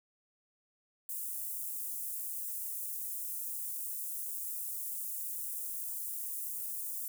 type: high-pass noise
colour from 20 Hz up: white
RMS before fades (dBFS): -39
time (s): 1.09-7.08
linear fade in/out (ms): 2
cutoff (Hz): 8800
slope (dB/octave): 24
effects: none